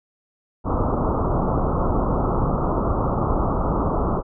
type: low-pass noise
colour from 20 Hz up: pink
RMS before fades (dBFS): -21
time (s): 0.64-4.23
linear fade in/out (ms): 50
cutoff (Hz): 1300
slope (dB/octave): 96
effects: none